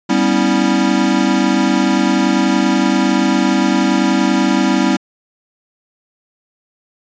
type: chord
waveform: square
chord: C# half-diminished seventh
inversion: second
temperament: equal with one note detuned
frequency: 196 / 246.9 / 277.2 / 324.5 Hz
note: G3 / B3 / C#4 / E4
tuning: 0 / 0 / 0 / -27 cents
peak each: -18 dBFS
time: 0.09-4.97 s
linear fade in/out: 10 ms
effects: resampled to 16000 Hz